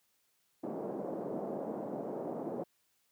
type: band-pass noise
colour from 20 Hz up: white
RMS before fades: -39 dBFS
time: 0.63-2.64 s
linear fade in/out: 10 ms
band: 180 to 630 Hz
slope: 24 dB/octave
effects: white hiss -75 dBFS RMS until 3.11 s + high-pass 60 Hz 12 dB/octave